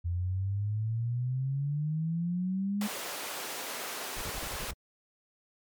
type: exponential sweep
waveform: sine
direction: up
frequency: 85 to 210.3 Hz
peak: -28 dBFS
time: 0.04-2.88 s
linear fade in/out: 20 ms
type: high-pass noise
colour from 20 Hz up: pink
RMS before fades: -38 dBFS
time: 2.81-4.71 s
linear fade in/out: 2 ms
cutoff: 450 Hz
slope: 12 dB/octave
type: noise bursts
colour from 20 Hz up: brown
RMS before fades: -39 dBFS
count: 7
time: 4.16-4.737 s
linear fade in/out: 10 ms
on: 61 ms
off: 25 ms
effects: MP3 96 kbps